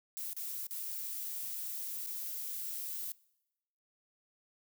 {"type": "noise with dropouts", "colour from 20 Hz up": "violet", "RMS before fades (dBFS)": -40, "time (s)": [0.17, 3.12], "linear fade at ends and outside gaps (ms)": 0, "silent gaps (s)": [[0.332, 0.366], [0.668, 0.709], [2.063, 2.071]], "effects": ["noise-tail reverb RT60 0.9 s tail -23 dB re dry"]}